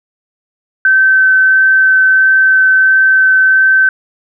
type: tone with vibrato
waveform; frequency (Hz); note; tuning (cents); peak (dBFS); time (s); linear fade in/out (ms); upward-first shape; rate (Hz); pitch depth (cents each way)
sine; 1538; G6; -33; -5; 0.85-3.89; 2; sine; 1.5; 8
effects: none